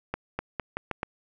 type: accelerating click train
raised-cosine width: 0.5 ms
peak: -14 dBFS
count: 6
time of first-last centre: 0.14-1.031 s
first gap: 250 ms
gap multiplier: 0.83
effects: none